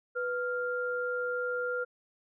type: tone pair together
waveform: sine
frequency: 493.9 / 1397 Hz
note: B4 / F6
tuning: 0 / 0 cents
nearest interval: octave + tritone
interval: 1800 cents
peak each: -32 / -33 dBFS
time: 0.15-1.85 s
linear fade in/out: 20 ms
effects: none